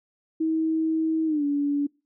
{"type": "tone with pitch glide", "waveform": "sine", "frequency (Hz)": [319.9, 286.6], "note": ["D#4", "D4"], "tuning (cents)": [48, -42], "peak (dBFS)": -21, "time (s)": [0.4, 1.87], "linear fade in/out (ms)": 10, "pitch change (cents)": -190, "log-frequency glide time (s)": [1.26, 1.44], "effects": ["noise-tail reverb RT60 0.3 s tail -25 dB re dry"]}